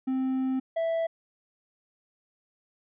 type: tone pair in turn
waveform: triangle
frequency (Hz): 261.6 / 659.2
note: C4 / E5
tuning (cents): 0 / 0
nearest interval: octave + major third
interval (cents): 1600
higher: second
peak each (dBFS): -23 / -23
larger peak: neither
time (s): 0.07-0.6 / 0.76-1.07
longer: first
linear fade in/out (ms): 10
effects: resampled to 8000 Hz